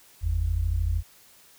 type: tone pair together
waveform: sine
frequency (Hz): 49.29 / 82.41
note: G1 / E2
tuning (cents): +10 / 0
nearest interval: major sixth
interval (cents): 890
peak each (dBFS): -25 / -24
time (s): 0.21-1.03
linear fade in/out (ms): 50
effects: tanh soft clip ceiling -15 dBFS + white hiss -55 dBFS RMS until 1.58 s